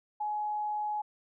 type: tone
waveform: sine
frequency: 842 Hz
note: G#5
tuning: 24 cents sharp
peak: -30 dBFS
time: 0.2-1.02 s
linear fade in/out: 10 ms
effects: none